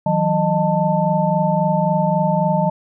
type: tone cluster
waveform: sine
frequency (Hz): 160.9 / 184.6 / 617 / 887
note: E3 / F#3 / D#5 / A5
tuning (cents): -42 / -4 / -15 / +14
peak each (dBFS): -20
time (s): 0.06-2.7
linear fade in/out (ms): 5
effects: none